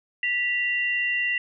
sine tone pair together, 1963 / 2766 Hz, B6 / F7, -11 / -17 cents, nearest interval tritone, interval 594 cents, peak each -24 / -26 dBFS, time 0.23-1.38 s, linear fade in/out 2 ms, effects none

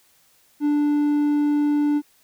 triangle tone, 293.7 Hz, D4, in tune, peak -15 dBFS, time 0.6-2.02 s, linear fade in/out 50 ms, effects white hiss -59 dBFS RMS until 2.23 s

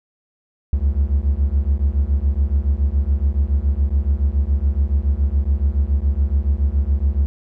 triangle beating tone pair, 66.5 / 73.6 Hz, C2 / D2, +29 / +4 cents, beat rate 7.1 Hz, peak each -16 dBFS, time 0.73-7.26 s, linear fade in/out 0 ms, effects none

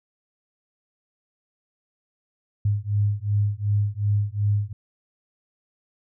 sine beating tone pair, 101.7 / 104.4 Hz, G#2 / G#2, -36 / +10 cents, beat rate 2.7 Hz, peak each -23 dBFS, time 2.65-4.73 s, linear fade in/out 5 ms, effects none

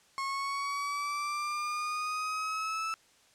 35% pulse exponential sweep, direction up, 1086 to 1318.5 Hz, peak -30 dBFS, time 0.18-2.94 s, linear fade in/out 0 ms, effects white hiss -63 dBFS RMS until 3.34 s + low-pass 8000 Hz 12 dB/octave

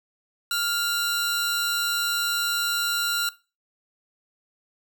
sawtooth tone pair together, 1400 / 3960 Hz, F6 / B7, +4 / +4 cents, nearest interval octave + tritone, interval 1800 cents, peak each -22 / -24 dBFS, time 0.51-3.29 s, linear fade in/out 2 ms, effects noise-tail reverb RT60 0.3 s tail -18 dB re dry

